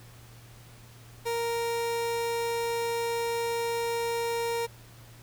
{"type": "tone", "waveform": "30% pulse", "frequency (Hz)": 466.2, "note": "A#4", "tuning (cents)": 0, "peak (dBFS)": -25, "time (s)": [1.25, 4.67], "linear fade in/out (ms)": 20, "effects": ["added 117 Hz sine -50 dBFS peak until 5.22 s", "pink hiss -54 dBFS RMS until 5.22 s"]}